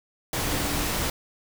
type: tone in noise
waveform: sine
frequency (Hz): 290.2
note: D4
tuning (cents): -21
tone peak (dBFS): -34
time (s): 0.43-0.89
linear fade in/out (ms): 2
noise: pink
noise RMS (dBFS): -27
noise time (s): 0.33-1.1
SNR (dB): -10
effects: none